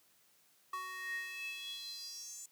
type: tone with high-pass filter sweep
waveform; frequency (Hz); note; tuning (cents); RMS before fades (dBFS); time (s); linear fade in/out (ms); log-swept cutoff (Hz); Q
square; 372.3; F#4; +11; -44; 0.73-2.46; 5; 1200 to 7400; 7.5
effects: white hiss -69 dBFS RMS until 2.51 s + high-pass 80 Hz 12 dB/octave